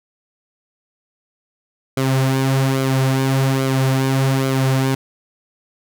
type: tone with flanger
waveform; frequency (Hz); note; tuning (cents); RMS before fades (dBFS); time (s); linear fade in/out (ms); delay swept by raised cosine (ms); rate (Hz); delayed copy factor
sawtooth; 133.4; C3; +34; -17; 1.97-4.95; 5; 1.1 to 6; 1.2; -0.6
effects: none